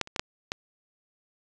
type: clicks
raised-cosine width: 0.2 ms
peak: -9 / -26 / -14 / -8 / -12 dBFS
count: 5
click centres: 0.013 / 0.074 / 0.162 / 0.195 / 0.519 s
effects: resampled to 22050 Hz + 8-bit

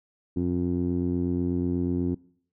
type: tone with low-pass filter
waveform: 15% pulse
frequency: 88.2 Hz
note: F2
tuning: 18 cents sharp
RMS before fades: -26 dBFS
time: 0.36-2.15 s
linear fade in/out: 10 ms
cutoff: 310 Hz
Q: 2.6
effects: noise-tail reverb RT60 0.6 s tail -23 dB re dry

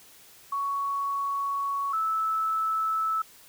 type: tone pair in turn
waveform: sine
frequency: 1116 / 1309 Hz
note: C#6 / E6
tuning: +11 / -13 cents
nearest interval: minor third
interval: 276 cents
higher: second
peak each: -26 / -24 dBFS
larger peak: second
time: 0.52-1.93 / 1.93-3.22 s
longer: first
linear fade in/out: 5 ms
effects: white hiss -53 dBFS RMS until 3.48 s

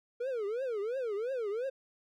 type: tone with vibrato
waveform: triangle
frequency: 463.8 Hz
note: A#4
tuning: 9 cents flat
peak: -30 dBFS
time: 0.2-1.7 s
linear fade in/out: 10 ms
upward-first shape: triangle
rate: 2.9 Hz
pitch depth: 300 cents each way
effects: none

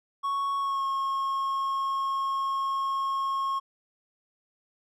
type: tone with pitch glide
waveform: triangle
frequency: 1108.7 to 1085.9 Hz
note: C#6 to C#6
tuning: 0 to -36 cents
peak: -24 dBFS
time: 0.23-3.6 s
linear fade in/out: 20 ms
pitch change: -36 cents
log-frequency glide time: 0.59-0.85 s
effects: none

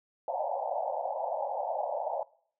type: band-pass noise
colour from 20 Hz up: pink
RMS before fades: -33 dBFS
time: 0.28-2.23 s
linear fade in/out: 2 ms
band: 540 to 900 Hz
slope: 96 dB/octave
effects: noise-tail reverb RT60 0.6 s tail -23 dB re dry

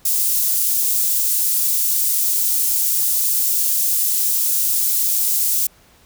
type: high-pass noise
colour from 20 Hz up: white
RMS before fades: -18 dBFS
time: 0.05-5.67 s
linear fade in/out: 5 ms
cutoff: 7700 Hz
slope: 12 dB/octave
effects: pink hiss -52 dBFS RMS until 6.05 s

